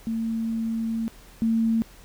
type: tone pair in turn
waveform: sine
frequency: 226 / 226 Hz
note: A3 / A3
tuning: +47 / +47 cents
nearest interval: unison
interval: 0 cents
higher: neither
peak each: -24 / -19 dBFS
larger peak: second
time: 0.07-1.08 / 1.42-1.82 s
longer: first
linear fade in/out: 0 ms
effects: added 41 Hz sine -50 dBFS peak until 2.04 s + pink hiss -51 dBFS RMS until 2.04 s